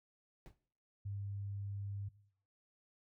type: noise with exponential decay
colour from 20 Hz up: brown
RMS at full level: -49 dBFS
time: 0.46-0.58 s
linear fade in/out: 0 ms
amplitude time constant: 25 ms
type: tone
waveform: sine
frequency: 100 Hz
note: G2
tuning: 35 cents sharp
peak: -39 dBFS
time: 1.05-2.09 s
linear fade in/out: 10 ms
effects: noise-tail reverb RT60 0.6 s tail -19 dB re dry